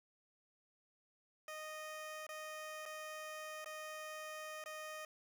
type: tone with dropouts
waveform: 15% pulse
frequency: 619 Hz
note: D#5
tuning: 9 cents flat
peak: -39 dBFS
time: 1.48-5.05 s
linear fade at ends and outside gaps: 2 ms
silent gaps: 2.267-2.29 / 2.855-2.86 / 3.645-3.659 / 4.64-4.659 s
effects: none